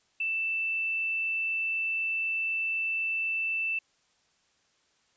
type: tone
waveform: sine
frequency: 2656 Hz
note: E7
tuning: 12 cents sharp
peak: -27 dBFS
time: 0.2-3.79 s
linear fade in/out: 5 ms
effects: white hiss -69 dBFS RMS until 5.16 s + resampled to 16000 Hz